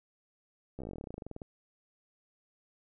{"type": "slowing click train", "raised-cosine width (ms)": 2, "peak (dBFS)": -28, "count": 22, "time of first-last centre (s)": [0.79, 1.418], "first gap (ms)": 14, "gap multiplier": 1.07, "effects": []}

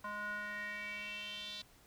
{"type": "tone with band-pass filter sweep", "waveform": "square", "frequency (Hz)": 207.7, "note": "G#3", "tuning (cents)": 0, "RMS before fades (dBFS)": -43, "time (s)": [0.04, 1.62], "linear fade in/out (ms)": 5, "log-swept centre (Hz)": [1200, 3900], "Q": 5.4, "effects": ["pink hiss -64 dBFS RMS until 1.86 s"]}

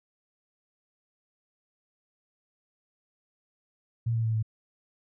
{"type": "tone with pitch steps", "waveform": "sine", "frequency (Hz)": [115.7, 113.78, 111.89, 110.03], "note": ["A#2", "A#2", "A2", "A2"], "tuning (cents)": [-13, -42, 29, 0], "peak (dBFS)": -24, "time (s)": [4.06, 4.428], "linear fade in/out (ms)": 10, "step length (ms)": 92, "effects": []}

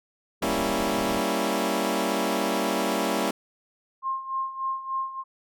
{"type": "low-pass noise", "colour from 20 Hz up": "pink", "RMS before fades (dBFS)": -40, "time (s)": [0.41, 1.21], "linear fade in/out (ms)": 20, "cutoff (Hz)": 390, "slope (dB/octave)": 48}
{"type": "chord", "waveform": "15% pulse", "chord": "G diminished seventh", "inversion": "none", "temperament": "equal", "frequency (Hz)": [196, 233.1, 277.2, 329.6], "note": ["G3", "Bb3", "Db4", "Fb4"], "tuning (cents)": [0, 0, 0, 0], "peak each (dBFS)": -23, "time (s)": [0.42, 3.31], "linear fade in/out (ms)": 5}
{"type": "tone with tremolo", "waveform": "sine", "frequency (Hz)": 1063, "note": "C6", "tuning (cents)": 27, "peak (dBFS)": -24, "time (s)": [4.02, 5.24], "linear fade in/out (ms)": 50, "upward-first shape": "sine", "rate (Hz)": 3.4, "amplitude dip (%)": 75}
{"effects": []}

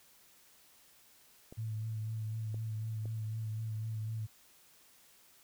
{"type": "clicks", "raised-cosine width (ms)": 2, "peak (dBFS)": -35, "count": 3, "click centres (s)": [1.525, 2.544, 3.056]}
{"type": "tone with vibrato", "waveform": "sine", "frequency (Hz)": 110, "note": "A2", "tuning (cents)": 0, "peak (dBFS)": -35, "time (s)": [1.57, 4.27], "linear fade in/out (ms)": 20, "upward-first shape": "sine", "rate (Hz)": 4, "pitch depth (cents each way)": 28}
{"effects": ["white hiss -63 dBFS RMS until 5.43 s"]}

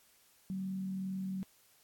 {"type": "tone with frequency modulation", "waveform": "sine", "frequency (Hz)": 189.9, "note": "F#3", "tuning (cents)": 45, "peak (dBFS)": -35, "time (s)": [0.5, 1.43], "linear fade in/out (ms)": 0, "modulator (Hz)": 42.3, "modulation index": 0.23, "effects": ["white hiss -66 dBFS RMS until 1.83 s", "AAC 64 kbps"]}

